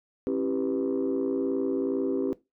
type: chord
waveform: sine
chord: C# half-diminished seventh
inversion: none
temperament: equal with one note detuned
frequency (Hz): 270.2 / 329.6 / 392 / 493.9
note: C#4 / E4 / G4 / B4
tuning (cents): -44 / 0 / 0 / 0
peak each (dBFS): -27 / -32 / -28 / -32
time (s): 0.27-2.33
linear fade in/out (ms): 0
effects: noise-tail reverb RT60 0.2 s tail -18 dB re dry + tanh soft clip ceiling -19 dBFS